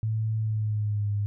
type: tone with pitch glide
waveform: sine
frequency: 110 to 102.63 Hz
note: A2 to G#2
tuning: 0 to -20 cents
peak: -24 dBFS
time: 0.03-1.26 s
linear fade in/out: 0 ms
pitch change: -120 cents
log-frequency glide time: 0.38-1.1 s
effects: none